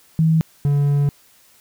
sine / triangle tone pair in turn, 160.7 / 143.09 Hz, E3 / D3, -44 / -45 cents, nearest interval major second, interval 201 cents, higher first, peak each -12 dBFS, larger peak neither, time 0.19-0.41 / 0.65-1.09 s, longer second, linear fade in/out 0 ms, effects white hiss -53 dBFS RMS until 1.6 s

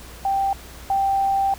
sine tone pair in turn, 784 / 784 Hz, G5 / G5, 0 / 0 cents, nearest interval unison, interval 0 cents, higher neither, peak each -18 / -17 dBFS, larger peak second, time 0.25-0.53 / 0.9-1.54 s, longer second, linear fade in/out 2 ms, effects added 60 Hz sine -42 dBFS peak until 1.58 s + pink hiss -42 dBFS RMS until 1.58 s

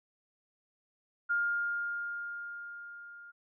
sine tone with level ramp, 1410 Hz, F6, 16 cents sharp, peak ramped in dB -26 to -48 dBFS, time 1.29-3.32 s, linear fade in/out 20 ms, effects none

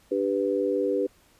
sine chord, G major, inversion second, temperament equal with one note detuned, 293.7 / 393.6 / 493.9 Hz, D4 / G4 / B4, 0 / +7 / 0 cents, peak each -29 / -26 / -26 dBFS, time 0.11-1.07 s, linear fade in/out 10 ms, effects pink hiss -60 dBFS RMS until 1.39 s + resampled to 32000 Hz

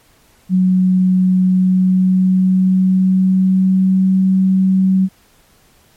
sine tone with pitch glide, 185 to 189.11 Hz, F#3 to F#3, 0 to +38 cents, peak -9 dBFS, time 0.49-5.09 s, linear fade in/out 50 ms, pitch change +38 cents, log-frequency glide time 1.44-4.22 s, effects pink hiss -52 dBFS RMS until 5.96 s + MP3 64 kbps

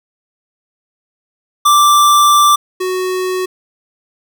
square tone pair in turn, 1174.7 / 370 Hz, D6 / F#4, 0 / 0 cents, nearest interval octave + minor sixth, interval 2000 cents, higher first, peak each -7 / -16 dBFS, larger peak first, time 1.65-2.56 / 2.8-3.46 s, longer first, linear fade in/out 10 ms, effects none

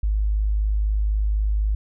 sine tone, 52 Hz, G#1, 3 cents sharp, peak -18 dBFS, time 0.03-1.75 s, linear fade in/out 5 ms, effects none

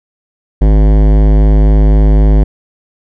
sine tone with hard clipping, 51.91 Hz, G#1, in tune, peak -6 dBFS, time 0.61-2.44 s, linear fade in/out 10 ms, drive 18 dB, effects none

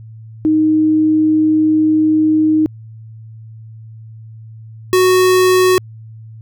sine / square tone pair in turn, 311.1 / 369.3 Hz, D#4 / F#4, 0 / -3 cents, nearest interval minor third, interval 297 cents, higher second, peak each -9 dBFS, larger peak neither, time 0.45-2.66 / 4.93-5.78 s, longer first, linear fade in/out 0 ms, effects added 111 Hz sine -32 dBFS peak until 6.41 s

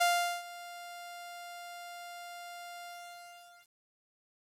sawtooth tone with ADSR envelope, 698.5 Hz, F5, in tune, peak -20 dBFS, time 0-3.75 s, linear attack 14 ms, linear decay 410 ms, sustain -20 dB, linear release 880 ms, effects resampled to 32000 Hz + 10-bit

